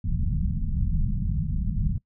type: low-pass noise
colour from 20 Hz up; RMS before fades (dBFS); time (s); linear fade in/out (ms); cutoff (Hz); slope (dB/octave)
pink; -25; 0.04-1.98; 5; 200; 48
effects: noise-tail reverb RT60 0.1 s tail -22 dB re dry